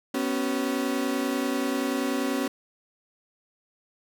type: chord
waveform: 35% pulse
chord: B suspended second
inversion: none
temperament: equal with one note detuned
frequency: 246.9 / 277.2 / 378.9 Hz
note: B3 / C#4 / F#4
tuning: 0 / 0 / +41 cents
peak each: -28 / -26 / -31 dBFS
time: 0.14-2.48 s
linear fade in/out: 5 ms
effects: none